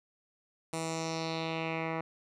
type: tone with low-pass filter sweep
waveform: 10% pulse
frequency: 162.4 Hz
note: E3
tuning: 26 cents flat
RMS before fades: -35 dBFS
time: 0.73-2.01 s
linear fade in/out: 2 ms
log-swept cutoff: 9300 to 1700 Hz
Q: 2.7
effects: none